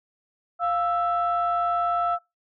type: tone pair together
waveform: sine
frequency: 698.5 / 1320.8 Hz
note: F5 / E6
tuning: 0 / +3 cents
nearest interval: major seventh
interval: 1103 cents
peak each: -23 dBFS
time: 0.59-2.19 s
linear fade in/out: 50 ms
effects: noise-tail reverb RT60 0.2 s tail -23 dB re dry + tanh soft clip ceiling -15 dBFS